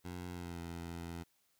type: tone with pitch glide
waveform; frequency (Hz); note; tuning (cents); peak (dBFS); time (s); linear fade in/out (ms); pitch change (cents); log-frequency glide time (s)
15% pulse; 89 to 84.88; F2 to F2; +33 to -49; -36; 0.04-1.24; 20; -82; 0.31-0.6
effects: white hiss -75 dBFS RMS until 1.59 s